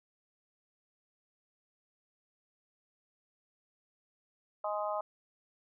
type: harmonic tone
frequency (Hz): 208.3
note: G#3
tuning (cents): +5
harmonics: 3 / 4 / 5 / 6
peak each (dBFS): -35 / -38 / -39 / -40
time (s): 4.64-5.01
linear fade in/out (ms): 5
effects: none